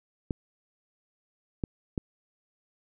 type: clicks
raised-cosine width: 3 ms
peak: -16 dBFS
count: 3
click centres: 0.308 / 1.638 / 1.978 s
effects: none